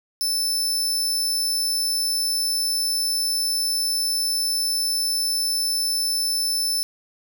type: tone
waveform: sawtooth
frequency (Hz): 5280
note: E8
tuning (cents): +2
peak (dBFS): -18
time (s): 0.21-6.83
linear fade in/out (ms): 0
effects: none